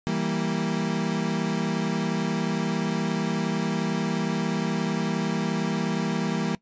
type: chord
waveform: 35% pulse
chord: E diminished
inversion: none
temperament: equal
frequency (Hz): 164.81 / 196 / 233.1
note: E3 / G3 / Bb3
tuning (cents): 0 / 0 / 0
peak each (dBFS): -27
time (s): 0.07-6.55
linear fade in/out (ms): 0
effects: noise-tail reverb RT60 0.1 s tail -20 dB re dry + resampled to 16000 Hz